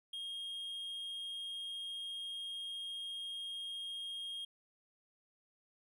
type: tone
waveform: triangle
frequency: 3243 Hz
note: G#7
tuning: 42 cents flat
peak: -39 dBFS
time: 0.13-4.45 s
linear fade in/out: 5 ms
effects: none